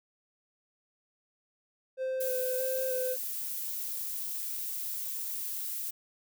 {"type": "tone with vibrato", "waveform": "triangle", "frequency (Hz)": 516, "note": "C5", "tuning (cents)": -24, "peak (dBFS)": -28, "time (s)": [1.97, 3.17], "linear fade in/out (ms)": 50, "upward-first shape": "square", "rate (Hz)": 1.6, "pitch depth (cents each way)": 17}
{"type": "noise", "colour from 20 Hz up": "violet", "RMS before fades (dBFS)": -36, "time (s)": [2.2, 5.91], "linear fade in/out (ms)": 10}
{"effects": []}